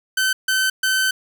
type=tone bursts at uneven times; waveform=sawtooth; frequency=1532 Hz; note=G6; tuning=40 cents flat; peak=-13 dBFS; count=3; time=0.17-0.33 / 0.48-0.7 / 0.83-1.11 s; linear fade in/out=5 ms; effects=none